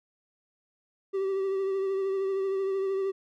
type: tone with vibrato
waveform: triangle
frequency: 387.2 Hz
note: G4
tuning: 21 cents flat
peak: -24 dBFS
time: 1.13-3.12 s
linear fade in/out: 20 ms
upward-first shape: triangle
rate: 13 Hz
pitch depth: 32 cents each way
effects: none